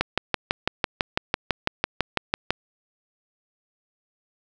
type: click train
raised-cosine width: 0.3 ms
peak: -4 dBFS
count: 16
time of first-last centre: 0.01-2.506 s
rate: 6.01 Hz
effects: none